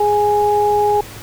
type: tone pair together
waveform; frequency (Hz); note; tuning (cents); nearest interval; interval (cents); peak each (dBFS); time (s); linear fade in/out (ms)
sine; 415.3 / 830.1; G#4 / G#5; 0 / -1; octave; 1199; -15 / -14; 0-1.01; 5
effects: added 105 Hz sine -37 dBFS peak until 1.22 s + pink hiss -35 dBFS RMS until 1.22 s